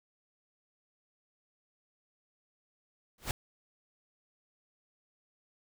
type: noise with exponential growth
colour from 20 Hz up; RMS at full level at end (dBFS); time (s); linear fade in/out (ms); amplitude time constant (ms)
pink; -29; 3.18-3.31; 2; 27
effects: none